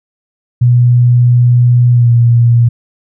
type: tone with pitch glide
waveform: sine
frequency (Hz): 122.1 to 118.42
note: B2 to A#2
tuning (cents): -19 to +28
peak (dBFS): -4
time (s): 0.61-2.69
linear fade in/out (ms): 10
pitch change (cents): -53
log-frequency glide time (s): 1.92-2.1
effects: none